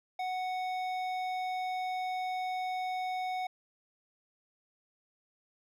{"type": "tone with hard clipping", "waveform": "sine", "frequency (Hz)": 740, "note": "F#5", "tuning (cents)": 0, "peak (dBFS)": -34, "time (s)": [0.19, 3.47], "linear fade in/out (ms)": 5, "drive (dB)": 11, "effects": []}